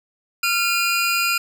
25% pulse tone pair together, 1381.4 / 2443 Hz, F6 / D#7, -19 / -32 cents, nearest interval minor seventh, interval 987 cents, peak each -17 dBFS, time 0.43-1.38 s, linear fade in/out 5 ms, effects none

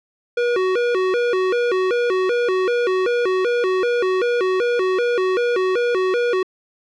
square tone with vibrato, 423.7 Hz, G#4, 35 cents sharp, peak -17 dBFS, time 0.37-6.43 s, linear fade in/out 5 ms, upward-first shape square, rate 2.6 Hz, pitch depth 220 cents each way, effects low-pass 3000 Hz 12 dB/octave

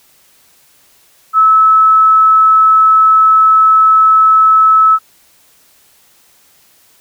sine tone, 1300 Hz, E6, 24 cents flat, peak -4 dBFS, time 1.33-4.99 s, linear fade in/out 50 ms, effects white hiss -49 dBFS RMS until 7 s

